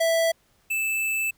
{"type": "tone pair in turn", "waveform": "square", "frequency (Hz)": [659.3, 2633], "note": ["E5", "E7"], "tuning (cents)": [0, -3], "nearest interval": "2 octaves", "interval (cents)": 2397, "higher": "second", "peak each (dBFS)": [-20, -24], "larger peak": "first", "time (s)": [[0, 0.32], [0.7, 1.31]], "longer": "second", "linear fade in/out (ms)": 10, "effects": ["pink hiss -64 dBFS RMS until 1.37 s"]}